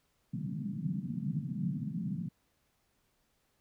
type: band-pass noise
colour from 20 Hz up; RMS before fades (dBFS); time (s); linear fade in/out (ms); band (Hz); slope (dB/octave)
white; -36; 0.33-2.29; 10; 130 to 220; 48
effects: pink hiss -75 dBFS RMS until 3.6 s